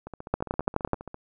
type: two click trains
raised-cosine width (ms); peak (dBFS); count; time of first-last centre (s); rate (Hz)
1; -9 / -24; 8 / 17; 0.34-0.933 / 0.07-1.144; 11.8 / 14.9
effects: none